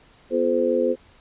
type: harmonic tone with a mistuned harmonic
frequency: 86.1 Hz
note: F2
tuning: 24 cents flat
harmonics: 3 / 4 / 5 / 6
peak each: -26 / -25 / -24 / -21 dBFS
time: 0.3-0.96 s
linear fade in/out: 50 ms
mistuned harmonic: 3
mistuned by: -80 cents
effects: pink hiss -54 dBFS RMS until 1.2 s + resampled to 8000 Hz